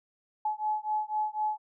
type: beating tone pair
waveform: sine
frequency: 852 / 856 Hz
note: G#5 / A5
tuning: +44 / -48 cents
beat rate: 4 Hz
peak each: -31 dBFS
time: 0.45-1.58 s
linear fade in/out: 5 ms
effects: none